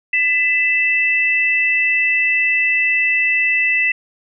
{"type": "tone pair together", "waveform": "sine", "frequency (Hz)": [2002, 2644], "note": ["B6", "E7"], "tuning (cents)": [23, 5], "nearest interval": "perfect fourth", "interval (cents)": 482, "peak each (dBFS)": -16, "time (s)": [0.13, 3.92], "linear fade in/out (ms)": 5, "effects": []}